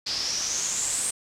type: noise with low-pass filter sweep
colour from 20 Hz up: white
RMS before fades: -28 dBFS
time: 0.06-1.11 s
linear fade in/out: 10 ms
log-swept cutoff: 4800 to 8600 Hz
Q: 7.3
effects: none